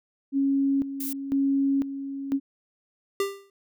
sine tone with tremolo, 275.1 Hz, C#4, 13 cents flat, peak -20 dBFS, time 0.32-2.4 s, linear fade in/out 50 ms, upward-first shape square, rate 1 Hz, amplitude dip 70%
violet noise, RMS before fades -33 dBFS, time 1-1.13 s, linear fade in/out 5 ms
square tone with exponential decay, 396.1 Hz, G4, 18 cents sharp, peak -21 dBFS, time 3.2-3.5 s, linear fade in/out 2 ms, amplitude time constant 64 ms
effects none

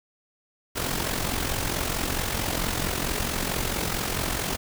pink noise with amplitude modulation, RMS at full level -25 dBFS, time 0.75-4.57 s, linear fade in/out 20 ms, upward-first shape sine, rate 44.5 Hz, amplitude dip 60%, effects none

